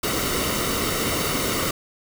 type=noise with comb filter; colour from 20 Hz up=pink; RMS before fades=-24 dBFS; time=0.03-1.71 s; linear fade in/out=5 ms; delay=1.2 ms; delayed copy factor=-0.6; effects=none